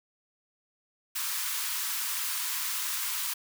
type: high-pass noise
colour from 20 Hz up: white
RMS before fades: -32 dBFS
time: 1.15-3.34 s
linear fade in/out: 10 ms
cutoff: 900 Hz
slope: 96 dB/octave
effects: none